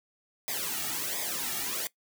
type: noise with flanger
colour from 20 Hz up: white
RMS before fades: -33 dBFS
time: 0.48-1.87 s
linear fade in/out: 0 ms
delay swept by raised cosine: 0.69 to 1.99 ms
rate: 1.4 Hz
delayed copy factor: -0.95
effects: noise-tail reverb RT60 0.1 s tail -19 dB re dry